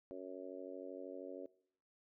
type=harmonic tone; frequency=92.9 Hz; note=F#2; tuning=7 cents sharp; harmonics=3 / 4 / 5 / 6 / 7; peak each=-51 / -50 / -52 / -50 / -58 dBFS; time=0.11-1.46 s; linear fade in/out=0 ms; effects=noise-tail reverb RT60 0.6 s tail -20 dB re dry